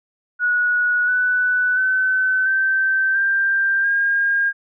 sine tone with pitch steps, 1461 / 1490.8 / 1521.3 / 1552.4 / 1584.1 / 1616.4 Hz, F#6 / F#6 / F#6 / G6 / G6 / G#6, -22 / +13 / +48 / -17 / +18 / -47 cents, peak -15 dBFS, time 0.39-4.53 s, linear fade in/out 50 ms, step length 690 ms, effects none

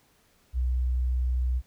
sine tone, 62.6 Hz, B1, 24 cents sharp, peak -22 dBFS, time 0.53-1.62 s, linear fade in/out 50 ms, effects tanh soft clip ceiling -19 dBFS + pink hiss -64 dBFS RMS until 1.66 s

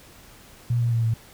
sine tone with pitch steps, 119.6 / 118.2 / 115.4 / 113.4 Hz, A#2 / A#2 / A#2 / A#2, +45 / +24 / -17 / -47 cents, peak -19 dBFS, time 0.7-1.14 s, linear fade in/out 5 ms, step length 110 ms, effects pink hiss -49 dBFS RMS until 1.33 s

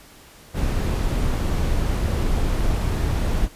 brown noise, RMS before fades -21 dBFS, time 0.53-3.49 s, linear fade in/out 50 ms, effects pink hiss -47 dBFS RMS until 3.55 s + resampled to 32000 Hz

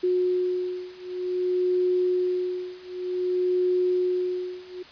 sine beating tone pair, 362.8 / 363.34 Hz, F#4 / F#4, -34 / -31 cents, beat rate 0.54 Hz, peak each -26 / -25 dBFS, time 0.03-4.83 s, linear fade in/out 10 ms, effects white hiss -47 dBFS RMS until 4.91 s + resampled to 11025 Hz

